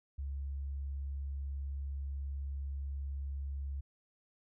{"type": "tone", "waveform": "sine", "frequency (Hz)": 69.3, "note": "C#2", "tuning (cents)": 0, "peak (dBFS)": -36, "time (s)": [0.18, 3.81], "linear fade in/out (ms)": 10, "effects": []}